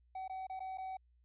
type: tone with dropouts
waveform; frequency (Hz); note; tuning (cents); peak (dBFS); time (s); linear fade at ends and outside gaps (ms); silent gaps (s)
triangle; 757; F#5; +39; -38; 0.15-0.97; 5; 0.279-0.296 / 0.469-0.497 / 0.594-0.603 / 0.775-0.782
effects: added 60 Hz sine -66 dBFS peak until 1.24 s + resampled to 8000 Hz